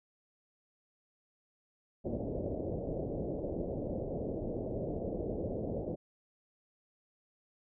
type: low-pass noise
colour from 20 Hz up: white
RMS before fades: -37 dBFS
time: 2.04-5.96 s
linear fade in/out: 20 ms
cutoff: 610 Hz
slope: 48 dB/octave
effects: none